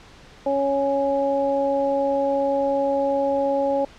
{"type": "harmonic tone", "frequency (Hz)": 277.2, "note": "C#4", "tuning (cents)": 0, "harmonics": [1, 2, 3], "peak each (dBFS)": [-27, -20, -26], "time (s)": [0.46, 3.85], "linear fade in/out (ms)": 5, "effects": ["pink hiss -47 dBFS RMS until 3.98 s", "low-pass 5000 Hz 12 dB/octave"]}